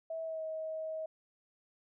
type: tone with pitch glide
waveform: sine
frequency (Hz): 650 to 634.8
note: E5 to D#5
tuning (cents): -24 to +35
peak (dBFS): -36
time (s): 0.1-1.06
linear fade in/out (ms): 5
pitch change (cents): -41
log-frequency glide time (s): 0.23-0.43
effects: none